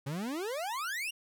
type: exponential sweep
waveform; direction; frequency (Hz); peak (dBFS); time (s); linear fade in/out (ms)
40% pulse; up; 130.81 to 2899; -33; 0.06-1.11; 10
effects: none